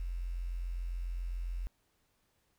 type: tone with quantisation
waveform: sine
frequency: 43.65 Hz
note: F1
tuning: in tune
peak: -34 dBFS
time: 0-1.67 s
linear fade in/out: 0 ms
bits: 10
effects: pink hiss -75 dBFS RMS until 2.58 s